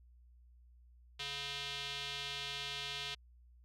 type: tone with band-pass filter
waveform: square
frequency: 141.4 Hz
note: C#3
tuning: 35 cents sharp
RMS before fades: -42 dBFS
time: 1.19-3.15 s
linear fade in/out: 10 ms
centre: 3400 Hz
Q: 2.8
effects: added 60 Hz sine -59 dBFS peak until 3.64 s